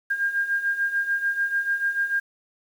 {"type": "beating tone pair", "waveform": "sine", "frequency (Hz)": [1605, 1611.8], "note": ["G6", "G6"], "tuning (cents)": [40, 48], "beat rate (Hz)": 6.8, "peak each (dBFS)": [-28, -23], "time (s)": [0.1, 2.2], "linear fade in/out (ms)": 10, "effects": ["8-bit"]}